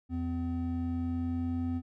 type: tone pair together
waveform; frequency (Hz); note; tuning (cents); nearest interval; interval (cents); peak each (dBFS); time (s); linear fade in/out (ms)
triangle; 85 / 254.7; F2 / C4; -46 / -46; octave + perfect fifth; 1900; -32 / -30; 0.09-1.82; 50
effects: none